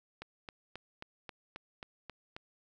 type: click train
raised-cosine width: 0.3 ms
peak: -27 dBFS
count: 9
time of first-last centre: 0.22-2.365 s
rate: 3.73 Hz
effects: none